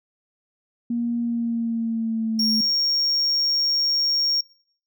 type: tone with pitch glide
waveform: sine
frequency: 236.2 to 220.4 Hz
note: A#3 to A3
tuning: +23 to +3 cents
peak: -21 dBFS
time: 0.9-2.61 s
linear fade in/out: 5 ms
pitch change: -120 cents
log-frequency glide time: 1.2-2.49 s
type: tone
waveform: triangle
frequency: 5550 Hz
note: F8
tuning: 12 cents flat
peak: -17 dBFS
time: 2.39-4.41 s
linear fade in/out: 5 ms
effects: noise-tail reverb RT60 0.6 s tail -26 dB re dry + tanh soft clip ceiling -12 dBFS